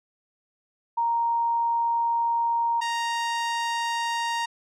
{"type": "tone pair in turn", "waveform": ["sine", "sawtooth"], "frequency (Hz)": [932.3, 932.3], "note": ["A#5", "A#5"], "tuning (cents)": [0, 0], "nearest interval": "unison", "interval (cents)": 0, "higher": "neither", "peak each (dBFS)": -21, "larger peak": "neither", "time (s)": [[0.97, 2.81], [2.81, 4.46]], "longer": "first", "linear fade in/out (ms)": 10, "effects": ["low-pass 7000 Hz 12 dB/octave"]}